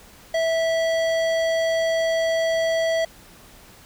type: tone with hard clipping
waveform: sine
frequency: 655 Hz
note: E5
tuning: 11 cents flat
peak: -21 dBFS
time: 0.34-3.05 s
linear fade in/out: 5 ms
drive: 15 dB
effects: pink hiss -48 dBFS RMS until 3.85 s